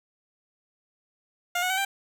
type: tone with pitch steps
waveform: 15% pulse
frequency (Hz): 707 / 732.4 / 758.6 / 785.8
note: F5 / F#5 / F#5 / G5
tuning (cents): +21 / -18 / +43 / +4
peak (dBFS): -18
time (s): 1.55-1.85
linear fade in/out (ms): 5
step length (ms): 75
effects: none